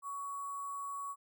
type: tone with sample-and-hold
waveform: sine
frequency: 1122 Hz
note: C#6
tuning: 21 cents sharp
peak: -38 dBFS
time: 0.02-1.16 s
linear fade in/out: 50 ms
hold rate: 8820 Hz
effects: none